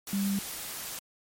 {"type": "tone in noise", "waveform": "sine", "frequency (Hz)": 197.8, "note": "G3", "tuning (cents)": 16, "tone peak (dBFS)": -26, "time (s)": [0.13, 0.39], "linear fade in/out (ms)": 2, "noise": "white", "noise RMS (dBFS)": -38, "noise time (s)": [0.07, 0.99], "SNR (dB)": 9, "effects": ["MP3 64 kbps"]}